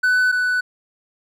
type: tone pair in turn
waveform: triangle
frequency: 1499 / 1490.4 Hz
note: F#6 / F#6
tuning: +22 / +12 cents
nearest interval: unison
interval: 10 cents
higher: first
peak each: -12 / -15 dBFS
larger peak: first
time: 0.03-0.32 / 0.32-0.61 s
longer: neither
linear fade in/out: 10 ms
effects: none